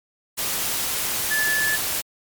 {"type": "tone in noise", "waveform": "sine", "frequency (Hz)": 1731, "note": "A6", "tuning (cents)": -29, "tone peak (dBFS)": -20, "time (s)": [1.3, 1.77], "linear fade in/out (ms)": 20, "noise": "white", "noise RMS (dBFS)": -25, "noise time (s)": [0.37, 2.02], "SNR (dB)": 2, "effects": ["MP3 96 kbps"]}